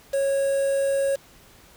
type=tone with quantisation; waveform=triangle; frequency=550 Hz; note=C#5; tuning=14 cents flat; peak=-18 dBFS; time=0.13-1.16 s; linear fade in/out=10 ms; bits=6; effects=pink hiss -52 dBFS RMS until 1.76 s